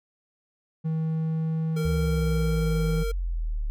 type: tone with pitch glide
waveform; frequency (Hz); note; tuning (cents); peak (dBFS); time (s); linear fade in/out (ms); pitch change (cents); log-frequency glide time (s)
triangle; 159.6 to 161.08; D#3 to E3; +44 to -40; -22; 0.84-3.04; 20; +16; 0.95-2.35
type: tone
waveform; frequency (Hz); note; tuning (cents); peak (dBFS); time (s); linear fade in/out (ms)
square; 460.8; A#4; -20; -31; 1.76-3.12; 10
type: exponential sweep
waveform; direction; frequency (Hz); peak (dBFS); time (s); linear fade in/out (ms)
sine; down; 76.4 to 35.96; -25; 1.85-3.7; 0
effects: none